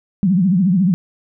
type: tone with vibrato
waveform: sine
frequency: 185 Hz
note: F#3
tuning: in tune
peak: -11 dBFS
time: 0.23-0.94 s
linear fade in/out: 0 ms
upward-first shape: triangle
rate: 14 Hz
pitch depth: 210 cents each way
effects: none